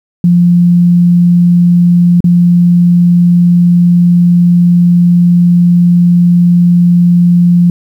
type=tone with dropouts; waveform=sine; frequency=174.61 Hz; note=F3; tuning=in tune; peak=-3 dBFS; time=0.24-7.7 s; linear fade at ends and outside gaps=2 ms; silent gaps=2.205-2.242 s; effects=7-bit